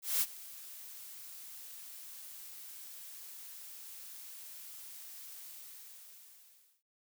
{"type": "noise with ADSR envelope", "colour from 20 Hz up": "blue", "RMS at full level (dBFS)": -29, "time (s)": [0.02, 6.83], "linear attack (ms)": 190, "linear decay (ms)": 48, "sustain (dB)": -20, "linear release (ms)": 1400, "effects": []}